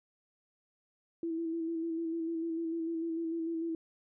sine tone with vibrato, 329.6 Hz, E4, in tune, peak -32 dBFS, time 1.23-3.75 s, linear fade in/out 2 ms, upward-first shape square, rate 6.7 Hz, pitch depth 24 cents each way, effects none

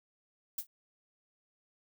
violet noise with exponential decay, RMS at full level -30 dBFS, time 0.58-0.67 s, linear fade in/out 5 ms, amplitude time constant 19 ms, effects none

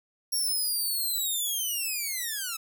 5% pulse linear sweep, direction down, 5588 to 1278 Hz, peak -20 dBFS, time 0.32-2.57 s, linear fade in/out 10 ms, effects none

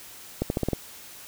accelerating click train, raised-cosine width 2 ms, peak -11 dBFS, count 6, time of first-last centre 0.42-0.733 s, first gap 81 ms, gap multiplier 0.87, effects white hiss -45 dBFS RMS until 1.27 s

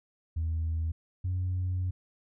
sine tone pair in turn, 81 / 91.38 Hz, E2 / F#2, -30 / -21 cents, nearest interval major second, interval 209 cents, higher second, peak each -26 dBFS, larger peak neither, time 0.36-0.92 / 1.24-1.91 s, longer second, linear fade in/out 10 ms, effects tanh soft clip ceiling -25 dBFS

